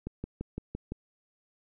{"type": "click train", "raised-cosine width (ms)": 3, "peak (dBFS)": -22, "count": 6, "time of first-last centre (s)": [0.07, 0.92], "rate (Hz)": 5.88, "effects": []}